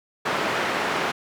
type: band-pass noise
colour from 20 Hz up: white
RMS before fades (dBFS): -25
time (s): 0.25-1.12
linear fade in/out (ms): 10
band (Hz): 190 to 1700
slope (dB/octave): 12
effects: none